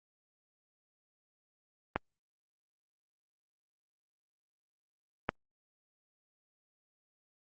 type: clicks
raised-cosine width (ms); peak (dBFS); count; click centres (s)
0.5; -14; 2; 1.96 / 5.291
effects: Opus 32 kbps